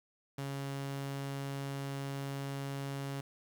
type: tone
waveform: sawtooth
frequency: 138.4 Hz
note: C#3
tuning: 2 cents flat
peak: -33 dBFS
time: 0.38-3.21 s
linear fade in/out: 5 ms
effects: 10-bit